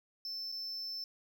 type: tone with dropouts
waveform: triangle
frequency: 5300 Hz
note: E8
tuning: 9 cents sharp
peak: -37 dBFS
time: 0.25-1.04 s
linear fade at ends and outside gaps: 1 ms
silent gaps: 0.518-0.523 s
effects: none